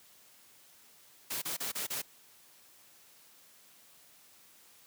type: noise bursts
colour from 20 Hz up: white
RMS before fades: -36 dBFS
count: 5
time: 1.3-2.02 s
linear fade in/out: 10 ms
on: 120 ms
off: 30 ms
effects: white hiss -60 dBFS RMS until 4.86 s + high-pass 100 Hz 12 dB/octave